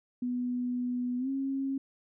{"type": "tone with pitch glide", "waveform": "sine", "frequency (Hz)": [246.9, 270.8], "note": ["B3", "C#4"], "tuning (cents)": [0, -40], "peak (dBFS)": -29, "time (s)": [0.22, 1.78], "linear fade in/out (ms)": 5, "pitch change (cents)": 160, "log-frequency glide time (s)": [1.18, 1.29], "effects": []}